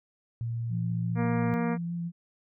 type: tone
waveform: sine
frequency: 116.2 Hz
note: A#2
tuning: 5 cents flat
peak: -29 dBFS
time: 0.41-1.54 s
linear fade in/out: 0 ms
type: tone with vibrato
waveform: sine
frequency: 171.1 Hz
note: F3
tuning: 35 cents flat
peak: -30 dBFS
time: 0.69-2.12 s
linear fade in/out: 50 ms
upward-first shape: triangle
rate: 5.8 Hz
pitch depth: 16 cents each way
type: harmonic tone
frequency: 235.6 Hz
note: A#3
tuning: 19 cents sharp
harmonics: 1 / 2 / 3 / 4 / 5 / 6 / 7 / 8 / 9 / 10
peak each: -28 / -34 / -38 / -40 / -42 / -44 / -45 / -46 / -47 / -48 dBFS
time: 1.15-1.78 s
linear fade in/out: 50 ms
effects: none